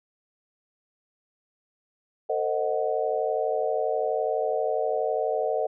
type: chord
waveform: sine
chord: A diminished seventh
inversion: none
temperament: equal with one note detuned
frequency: 451.1 / 523.3 / 622.3 / 740 Hz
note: A4 / C5 / Eb5 / Gb5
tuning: +43 / 0 / 0 / 0 cents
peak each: -28 / -30 / -28 / -30 dBFS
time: 2.29-5.67 s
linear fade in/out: 10 ms
effects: none